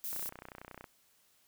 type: noise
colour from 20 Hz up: violet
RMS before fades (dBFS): -39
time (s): 0.04-0.29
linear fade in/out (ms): 0
type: click train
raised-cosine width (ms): 0.5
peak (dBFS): -31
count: 23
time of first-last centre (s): 0.13-0.842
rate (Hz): 30.9
effects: white hiss -69 dBFS RMS until 1.47 s